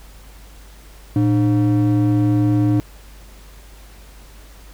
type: ring-modulated tone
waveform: triangle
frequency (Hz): 207.7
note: G#3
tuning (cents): 0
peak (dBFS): -8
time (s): 1.16-2.8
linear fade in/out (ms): 0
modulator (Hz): 93.1
effects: added 50 Hz sine -40 dBFS peak until 4.73 s + pink hiss -47 dBFS RMS until 4.73 s